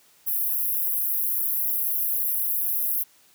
pink high-pass noise, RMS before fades -25 dBFS, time 0.26-3.04 s, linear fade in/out 20 ms, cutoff 11000 Hz, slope 96 dB/octave, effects white hiss -58 dBFS RMS until 3.34 s + high-pass 80 Hz 12 dB/octave

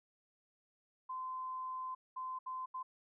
sine tone bursts at uneven times, 1031 Hz, C6, 26 cents flat, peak -39 dBFS, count 4, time 1.09-1.95 / 2.16-2.39 / 2.46-2.66 / 2.74-2.83 s, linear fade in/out 10 ms, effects none

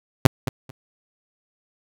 sawtooth tone with echo, 130.5 Hz, C3, 4 cents flat, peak -3 dBFS, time 0.25-0.27 s, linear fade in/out 5 ms, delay 220 ms, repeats 2, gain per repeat -14 dB, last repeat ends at 0.71 s, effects none

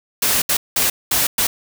white noise bursts at uneven times, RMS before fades -17 dBFS, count 5, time 0.22-0.42 / 0.49-0.57 / 0.76-0.9 / 1.11-1.27 / 1.38-1.47 s, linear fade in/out 5 ms, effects none

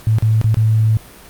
sine tone with dropouts, 110 Hz, A2, in tune, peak -10 dBFS, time 0.07-0.97 s, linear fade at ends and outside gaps 0 ms, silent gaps 0.185-0.224 / 0.414-0.443 / 0.544-0.57 s, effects pink hiss -40 dBFS RMS until 1.29 s + Opus 48 kbps

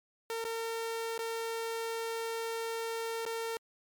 sawtooth tone with dropouts, 455.6 Hz, A#4, 40 cents flat, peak -30 dBFS, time 0.3-3.57 s, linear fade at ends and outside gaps 1 ms, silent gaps 0.442-0.45 / 1.179-1.19 / 3.253-3.262 s, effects MP3 96 kbps

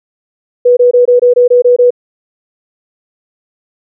sine tone bursts, 490 Hz, B4, 14 cents flat, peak -3 dBFS, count 9, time 0.65-1.906 s, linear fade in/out 10 ms, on 120 ms, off 22 ms, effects none

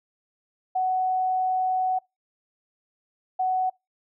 sine tone pair in turn, 745 / 745 Hz, F#5 / F#5, +12 / +12 cents, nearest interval unison, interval 0 cents, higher neither, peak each -21 dBFS, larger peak neither, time 0.75-1.99 / 3.39-3.7 s, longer first, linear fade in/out 10 ms, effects noise-tail reverb RT60 0.2 s tail -24 dB re dry

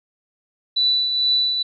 sine tone with tremolo, 3969 Hz, B7, 8 cents sharp, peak -14 dBFS, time 0.76-1.63 s, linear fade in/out 10 ms, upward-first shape triangle, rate 2.2 Hz, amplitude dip 50%, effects none

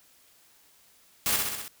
white noise with echo, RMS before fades -26 dBFS, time 1.26-1.36 s, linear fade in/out 0 ms, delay 64 ms, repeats 5, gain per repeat -3 dB, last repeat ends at 1.68 s, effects white hiss -60 dBFS RMS until 1.8 s

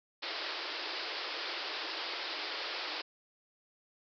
white band-pass noise, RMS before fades -39 dBFS, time 0.22-3.02 s, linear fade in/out 10 ms, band 300 to 5100 Hz, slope 96 dB/octave, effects none

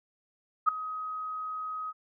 sine tone with ADSR envelope, 1262 Hz, D#6, 24 cents sharp, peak -16 dBFS, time 0.66-1.93 s, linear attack 26 ms, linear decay 4 ms, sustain -17 dB, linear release 37 ms, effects none

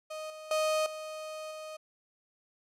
35% pulse tone with level steps, 622.3 Hz, D#5, in tune, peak -36 / -42 / -25 / -37 / -39 dBFS, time 0.1-1.77 s, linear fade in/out 10 ms, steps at 0.3 / 0.51 / 0.86 / 1.51 s, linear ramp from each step 2 ms, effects low-pass 11000 Hz 12 dB/octave

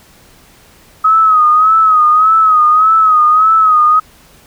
sine tone with vibrato, 1267 Hz, D#6, 31 cents sharp, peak -5 dBFS, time 1.04-4 s, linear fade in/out 10 ms, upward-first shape sine, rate 1.7 Hz, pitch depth 64 cents each way, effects pink hiss -44 dBFS RMS until 4.46 s

